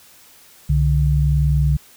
sine tone pair together, 65.08 / 146.1 Hz, C2 / D3, -9 / -9 cents, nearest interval octave + major second, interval 1400 cents, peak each -16 dBFS, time 0.69-1.77 s, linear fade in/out 10 ms, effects white hiss -48 dBFS RMS until 1.96 s

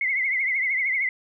sine tone with vibrato, 2100 Hz, C7, 6 cents sharp, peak -21 dBFS, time 0.01-1.09 s, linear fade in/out 2 ms, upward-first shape triangle, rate 13 Hz, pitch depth 110 cents each way, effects none

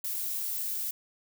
violet noise, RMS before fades -33 dBFS, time 0.04-0.91 s, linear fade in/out 5 ms, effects none

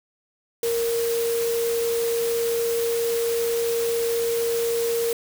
sine tone in noise, 464.9 Hz, A#4, 5 cents flat, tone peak -21 dBFS, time 0.63-5.13 s, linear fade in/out 2 ms, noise white, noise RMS -32 dBFS, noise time 0.63-5.13 s, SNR +8 dB, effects none

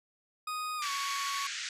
40% pulse tone with pitch glide, 1244.5 to 1115.1 Hz, D#6 to C#6, 0 to +10 cents, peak -33 dBFS, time 0.47-1.47 s, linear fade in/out 5 ms, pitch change -190 cents, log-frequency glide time 0.77-0.9 s
pink band-pass noise, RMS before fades -38 dBFS, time 0.82-1.69 s, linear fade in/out 2 ms, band 1500 to 7400 Hz, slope 48 dB/octave
effects resampled to 32000 Hz

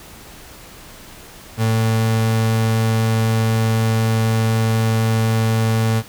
35% pulse tone, 112 Hz, A2, 31 cents sharp, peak -13 dBFS, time 1.57-6.03 s, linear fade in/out 50 ms, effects pink hiss -40 dBFS RMS until 6.08 s

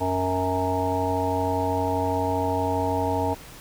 harmonic tone, 92.5 Hz, F#2, in tune, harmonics 1 / 3 / 5 / 7 / 9 / 10, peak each -29 / -29 / -29 / -29 / -29 / -29 dBFS, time 0-3.35 s, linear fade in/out 20 ms, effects pink hiss -44 dBFS RMS until 3.6 s

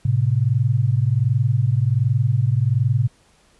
sine tone pair together, 109.7 / 131.02 Hz, A2 / C3, -5 / +3 cents, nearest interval minor third, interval 308 cents, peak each -18 dBFS, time 0.05-3.08 s, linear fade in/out 5 ms, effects pink hiss -57 dBFS RMS until 3.59 s + resampled to 24000 Hz

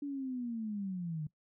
sine linear sweep, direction down, 289.6 to 147.8 Hz, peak -35 dBFS, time 0.02-1.27 s, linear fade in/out 5 ms, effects noise-tail reverb RT60 0.1 s tail -20 dB re dry

